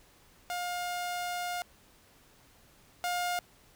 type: tone pair in turn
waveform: sawtooth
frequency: 710 / 710 Hz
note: F5 / F5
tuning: +28 / +28 cents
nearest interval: unison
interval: 0 cents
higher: neither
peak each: -29 / -26 dBFS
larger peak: second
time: 0.5-1.62 / 3.04-3.39 s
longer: first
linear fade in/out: 0 ms
effects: pink hiss -61 dBFS RMS until 3.75 s